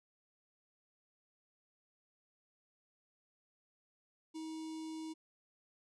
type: tone with notch filter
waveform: square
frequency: 317.9 Hz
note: D#4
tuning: 37 cents sharp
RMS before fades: -44 dBFS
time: 4.34-5.14 s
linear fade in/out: 20 ms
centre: 1600 Hz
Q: 0.71
effects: resampled to 22050 Hz